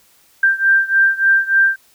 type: beating tone pair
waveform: sine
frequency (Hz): 1577 / 1580.4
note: G6 / G6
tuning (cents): +10 / +14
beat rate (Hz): 3.4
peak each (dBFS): -13 / -15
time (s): 0.43-1.76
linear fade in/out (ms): 5
effects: white hiss -53 dBFS RMS until 1.94 s